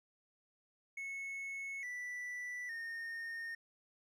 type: tone with pitch steps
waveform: triangle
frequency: 2196 / 1971 / 1836 Hz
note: C#7 / B6 / A#6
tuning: -17 / -4 / -27 cents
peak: -39 dBFS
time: 0.97-3.55 s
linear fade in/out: 5 ms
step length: 860 ms
effects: none